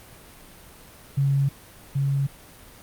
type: tone with echo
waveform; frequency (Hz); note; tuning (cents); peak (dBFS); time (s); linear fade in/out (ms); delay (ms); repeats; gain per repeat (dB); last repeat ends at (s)
sine; 138.59; C#3; 0; -18; 1.17-1.49; 10; 780; 1; -2; 2.27
effects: pink hiss -47 dBFS RMS until 2.82 s + Opus 32 kbps